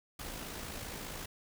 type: noise with amplitude modulation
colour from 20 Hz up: pink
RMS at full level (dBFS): -41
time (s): 0.19-1.26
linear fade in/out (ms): 5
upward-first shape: sine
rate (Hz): 55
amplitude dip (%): 40
effects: none